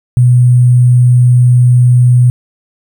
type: tone with sample-and-hold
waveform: sine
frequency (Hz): 123.47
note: B2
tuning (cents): 0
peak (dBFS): -3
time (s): 0.17-2.3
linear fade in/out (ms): 0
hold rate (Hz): 8820
effects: none